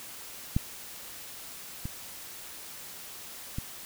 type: clicks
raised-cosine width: 5 ms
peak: -12 / -22 / -20 dBFS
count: 3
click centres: 0.565 / 1.855 / 3.585 s
effects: white hiss -44 dBFS RMS until 3.85 s